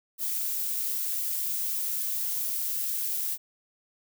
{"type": "noise", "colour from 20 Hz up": "violet", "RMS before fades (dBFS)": -30, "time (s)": [0.18, 3.38], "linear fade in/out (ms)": 50, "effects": []}